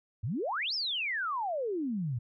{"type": "exponential two-way sweep", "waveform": "sine", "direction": "up then down", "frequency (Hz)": [92.5, 5500, 111], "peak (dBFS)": -30, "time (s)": [0.23, 2.19], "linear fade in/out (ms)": 10, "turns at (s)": 0.74, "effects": []}